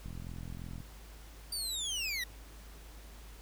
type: click train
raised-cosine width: 5 ms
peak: -32 dBFS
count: 33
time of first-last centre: 0.06-0.804 s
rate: 43 Hz
type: linear sweep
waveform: 25% pulse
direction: down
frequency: 4699 to 1864.7 Hz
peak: -30 dBFS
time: 1.52-2.24 s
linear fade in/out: 5 ms
effects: added 52 Hz sine -49 dBFS peak until 3.41 s + pink hiss -56 dBFS RMS until 3.41 s